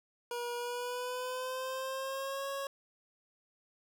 25% pulse tone with pitch glide, 480 to 551.4 Hz, B4 to C#5, -49 to -9 cents, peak -32 dBFS, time 0.31-2.67 s, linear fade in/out 2 ms, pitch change +240 cents, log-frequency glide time 0.56-2.48 s, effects none

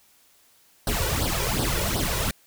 pink noise with flanger, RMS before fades -25 dBFS, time 0.87-2.31 s, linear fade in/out 2 ms, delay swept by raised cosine 0.21 to 2.11 ms, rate 2.7 Hz, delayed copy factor +0.8, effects white hiss -59 dBFS RMS until 2.46 s

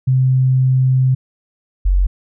sine tone pair in turn, 130 / 46.2 Hz, C3 / F#1, -11 / -2 cents, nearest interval octave + tritone, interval 1791 cents, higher first, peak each -10 dBFS, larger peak neither, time 0.07-1.15 / 1.85-2.07 s, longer first, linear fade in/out 10 ms, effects none

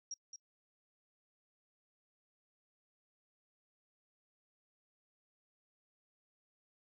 sine tone with echo, 5640 Hz, F8, 16 cents sharp, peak -40 dBFS, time 0.11-0.14 s, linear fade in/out 2 ms, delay 220 ms, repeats 1, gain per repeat -7 dB, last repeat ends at 0.36 s, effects noise-tail reverb RT60 0.1 s tail -26 dB re dry

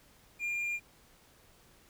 triangle tone, 2403 Hz, D7, 39 cents sharp, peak -30 dBFS, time 0.39-0.8 s, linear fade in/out 50 ms, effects pink hiss -62 dBFS RMS until 1.89 s

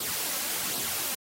white noise with flanger, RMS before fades -31 dBFS, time 0-1.15 s, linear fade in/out 5 ms, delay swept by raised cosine 0.22 to 3.82 ms, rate 1.3 Hz, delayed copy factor +0.55, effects high-pass 100 Hz 12 dB/octave + AAC 48 kbps

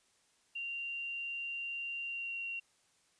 sine tone with pitch glide, 2771 to 2752 Hz, F7 to F7, -14 to -26 cents, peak -37 dBFS, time 0.55-2.6 s, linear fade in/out 10 ms, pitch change -12 cents, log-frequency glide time 2.05-2.36 s, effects white hiss -71 dBFS RMS until 3.19 s + resampled to 22050 Hz

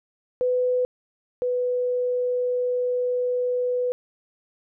sine tone pair in turn, 500 / 495.7 Hz, B4 / B4, +21 / +6 cents, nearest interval unison, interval 15 cents, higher first, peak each -19 / -21 dBFS, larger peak first, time 0.41-0.85 / 1.42-3.92 s, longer second, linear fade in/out 0 ms, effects none

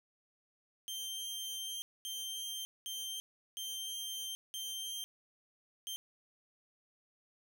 sawtooth tone bursts at uneven times, 3151 Hz, G7, 8 cents sharp, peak -36 dBFS, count 6, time 0.88-1.82 / 2.05-2.65 / 2.86-3.2 / 3.57-4.35 / 4.54-5.04 / 5.87-5.96 s, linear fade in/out 0 ms, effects none

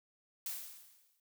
blue noise with exponential decay, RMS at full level -38 dBFS, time 0.46-1.2 s, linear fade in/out 2 ms, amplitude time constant 160 ms, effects none

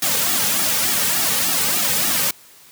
white noise with flanger, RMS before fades -19 dBFS, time 0.02-2.31 s, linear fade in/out 5 ms, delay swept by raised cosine 1.9 to 3 ms, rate 3.4 Hz, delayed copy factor -0.9, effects white hiss -47 dBFS RMS until 2.71 s + high-pass 80 Hz 12 dB/octave

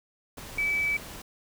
pink noise, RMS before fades -42 dBFS, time 0.37-1.22 s, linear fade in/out 5 ms
clicks, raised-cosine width 1 ms, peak -26 dBFS, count 2, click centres 0.383 / 0.575 s
sine tone, 2300 Hz, D7, 37 cents flat, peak -24 dBFS, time 0.58-0.97 s, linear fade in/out 5 ms
effects none

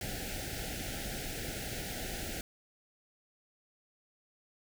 pink band-stop noise, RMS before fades -39 dBFS, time 0.01-2.41 s, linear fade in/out 2 ms, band 830 to 1400 Hz, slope 96 dB/octave, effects none

